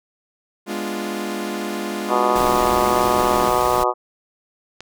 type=chord; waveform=sawtooth; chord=G# diminished seventh; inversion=none; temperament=equal; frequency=207.7 / 246.9 / 293.7 / 349.2 Hz; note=G#3 / B3 / D4 / F4; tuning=0 / 0 / 0 / 0 cents; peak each=-24 / -29 / -28 / -24 dBFS; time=0.66-3.52 s; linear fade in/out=50 ms
type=harmonic tone; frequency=123.47 Hz; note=B2; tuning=in tune; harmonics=3 / 4 / 5 / 6 / 7 / 8 / 9 / 10; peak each=-24 / -24 / -24 / -24 / -24 / -24 / -24 / -24 dBFS; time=2.08-3.94 s; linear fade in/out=50 ms
type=noise; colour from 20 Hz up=pink; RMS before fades=-28 dBFS; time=2.35-3.84 s; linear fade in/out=10 ms
type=click; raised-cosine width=0.2 ms; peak=-18 dBFS; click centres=4.806 s
effects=none